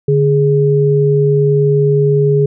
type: tone pair together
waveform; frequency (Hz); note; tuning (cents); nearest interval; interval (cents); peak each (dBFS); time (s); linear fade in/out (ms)
sine; 145.61 / 415.3; D3 / G#4; -14 / 0; octave + tritone; 1814; -11; 0.08-2.46; 5
effects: none